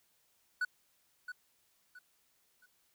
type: tone with echo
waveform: triangle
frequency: 1480 Hz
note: F#6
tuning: in tune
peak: -28 dBFS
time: 0.61-0.65 s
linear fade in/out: 5 ms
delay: 670 ms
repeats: 3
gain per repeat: -10 dB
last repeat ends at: 2.66 s
effects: white hiss -73 dBFS RMS until 2.94 s